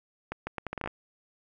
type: accelerating click train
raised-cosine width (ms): 0.5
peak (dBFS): -18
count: 10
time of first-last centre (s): 0.32-0.875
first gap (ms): 150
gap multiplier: 0.75
effects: none